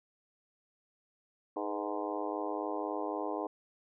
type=harmonic tone with a mistuned harmonic; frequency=103.8 Hz; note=G#2; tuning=in tune; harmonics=3 / 4 / 5 / 6 / 7 / 8 / 9 / 10; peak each=-39 / -40 / -41 / -42 / -42 / -43 / -44 / -44 dBFS; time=1.56-3.47 s; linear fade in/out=5 ms; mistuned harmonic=5; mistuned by=-58 cents; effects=none